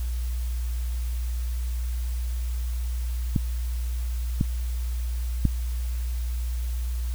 clicks, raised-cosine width 5 ms, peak -8 dBFS, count 3, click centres 3.362 / 4.411 / 5.453 s, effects added 60 Hz sine -25 dBFS peak until 7.14 s + white hiss -46 dBFS RMS until 7.14 s

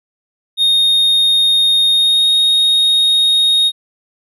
triangle tone with pitch glide, 3700 to 3728 Hz, A#7 to A#7, -14 to -1 cents, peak -8 dBFS, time 0.57-3.72 s, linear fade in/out 50 ms, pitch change +13 cents, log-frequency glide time 1.92-2.28 s, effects none

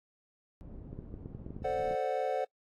pink low-pass noise, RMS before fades -47 dBFS, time 0.61-1.95 s, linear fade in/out 0 ms, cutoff 320 Hz, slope 12 dB/octave
clicks, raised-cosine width 3 ms, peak -29 dBFS, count 10, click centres 0.93 / 0.99 / 1.141 / 1.259 / 1.349 / 1.464 / 1.506 / 1.565 / 1.621 / 1.911 s
triangle chord, D dominant seventh, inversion second, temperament equal, 440 / 523.3 / 587.3 / 740 Hz, A4 / C5 / D5 / F#5, 0 / 0 / 0 / 0 cents, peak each -35 / -32 / -35 / -32 dBFS, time 1.64-2.45 s, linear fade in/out 10 ms
effects noise-tail reverb RT60 0.1 s tail -26 dB re dry + AAC 64 kbps

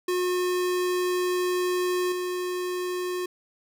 square tone with level steps, 361.2 Hz, F#4, 42 cents flat, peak -24 / -28 dBFS, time 0.08-3.26 s, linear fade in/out 5 ms, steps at 2.12 s, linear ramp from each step 2 ms, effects none

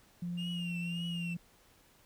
sine tone with pitch glide, 174.7 to 171.5 Hz, F3 to F3, +1 to -31 cents, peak -34 dBFS, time 0.22-1.37 s, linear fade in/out 5 ms, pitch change -32 cents, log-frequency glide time 0.55-0.96 s
triangle tone with vibrato, 2794 Hz, F7, in tune, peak -38 dBFS, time 0.37-1.35 s, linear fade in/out 20 ms, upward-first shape triangle, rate 1.8 Hz, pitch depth 87 cents each way
effects tanh soft clip ceiling -28 dBFS + pink hiss -64 dBFS RMS until 2.05 s

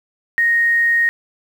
sine tone with quantisation, 1864.7 Hz, A#6, in tune, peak -12 dBFS, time 0.38-1.09 s, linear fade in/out 0 ms, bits 7, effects none

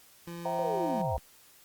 25% pulse tone, 170.9 Hz, F3, 37 cents flat, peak -35 dBFS, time 0.27-1.02 s, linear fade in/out 5 ms
sine chord, C dominant seventh, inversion none, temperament equal with one note detuned, 523.3 / 659.3 / 771 / 932.3 Hz, C5 / E5 / G5 / Bb5, 0 / 0 / -29 / 0 cents, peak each -35 dBFS, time 0.45-1.17 s, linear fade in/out 5 ms
sine linear sweep, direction down, 539 to 51.91 Hz, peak -32 dBFS, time 0.59-1.18 s, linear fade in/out 0 ms
effects white hiss -58 dBFS RMS until 1.64 s + Opus 48 kbps

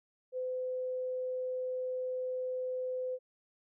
sine tone, 509 Hz, C5, 48 cents flat, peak -33 dBFS, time 0.32-3.19 s, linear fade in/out 50 ms, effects none

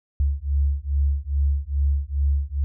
sine beating tone pair, 69.3 / 71.7 Hz, C#2 / D2, 0 / -41 cents, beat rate 2.4 Hz, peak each -22 dBFS, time 0.2-2.64 s, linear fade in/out 0 ms, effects none

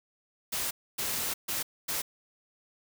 white noise bursts at uneven times, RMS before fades -32 dBFS, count 4, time 0.52-0.71 / 0.98-1.34 / 1.48-1.63 / 1.88-2.02 s, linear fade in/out 10 ms, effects none

